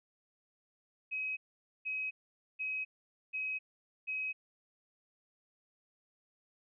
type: tone bursts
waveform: sine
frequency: 2540 Hz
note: D#7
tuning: 35 cents sharp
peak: -34 dBFS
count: 5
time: 1.11-4.33 s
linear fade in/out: 20 ms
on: 260 ms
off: 480 ms
effects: none